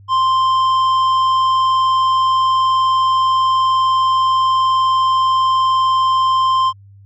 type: tone with tanh clipping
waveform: triangle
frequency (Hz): 1046.5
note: C6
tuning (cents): 0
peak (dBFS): -13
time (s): 0.08-6.73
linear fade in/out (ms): 50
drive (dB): 12
effects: added 99 Hz sine -40 dBFS peak until 7.05 s